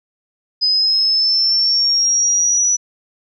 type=linear sweep; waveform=sine; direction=up; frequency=5000 to 5920 Hz; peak=-12 dBFS; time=0.61-2.77 s; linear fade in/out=20 ms; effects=none